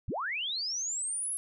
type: linear sweep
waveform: sine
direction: up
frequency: 32.7 to 11010 Hz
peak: -31 dBFS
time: 0.08-1.37 s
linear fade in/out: 0 ms
effects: none